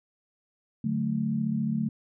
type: chord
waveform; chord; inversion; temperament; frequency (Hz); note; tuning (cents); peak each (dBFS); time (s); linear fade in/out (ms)
sine; D major; none; equal; 146.83 / 185 / 220; D3 / F#3 / A3; 0 / 0 / 0; -31 / -32 / -27; 0.84-1.89; 5
effects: none